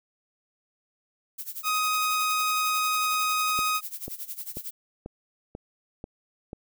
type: noise with tremolo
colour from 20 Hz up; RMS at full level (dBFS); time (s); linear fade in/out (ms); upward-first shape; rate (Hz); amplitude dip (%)
violet; -34; 1.38-4.71; 10; sine; 11; 85
type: tone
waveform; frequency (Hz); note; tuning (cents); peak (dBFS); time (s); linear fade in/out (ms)
sawtooth; 1254; D#6; +13; -20; 1.63-3.81; 50
type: click train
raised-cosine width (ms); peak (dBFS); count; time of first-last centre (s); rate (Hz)
2; -23; 7; 3.59-6.531; 2.04
effects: none